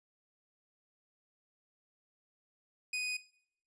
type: tone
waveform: sawtooth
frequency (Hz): 2489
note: D#7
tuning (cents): 0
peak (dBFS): -30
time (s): 2.93-3.17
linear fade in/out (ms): 5
effects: noise-tail reverb RT60 0.6 s tail -18 dB re dry + resampled to 22050 Hz